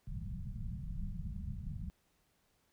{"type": "low-pass noise", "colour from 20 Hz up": "pink", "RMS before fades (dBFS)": -41, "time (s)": [0.07, 1.9], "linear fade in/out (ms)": 0, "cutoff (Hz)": 210, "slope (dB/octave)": 96, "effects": ["pink hiss -75 dBFS RMS until 2.72 s"]}